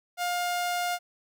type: tone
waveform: sawtooth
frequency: 708 Hz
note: F5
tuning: 23 cents sharp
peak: -23 dBFS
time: 0.17-0.99 s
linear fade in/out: 50 ms
effects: none